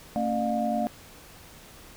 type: tone cluster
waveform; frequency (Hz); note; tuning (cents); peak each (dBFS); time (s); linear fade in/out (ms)
sine; 225.9 / 275.5 / 603 / 710; A3 / C#4 / D5 / F5; +46 / -11 / +46 / +28; -28 / -34 / -31 / -28; 0.16-0.87; 0
effects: pink hiss -49 dBFS RMS until 1.96 s